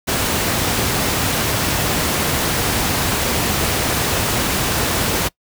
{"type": "noise", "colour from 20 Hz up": "pink", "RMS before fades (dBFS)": -18, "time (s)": [0.07, 5.29], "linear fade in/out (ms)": 20, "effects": ["noise-tail reverb RT60 0.1 s tail -24 dB re dry", "high-pass 60 Hz 12 dB/octave"]}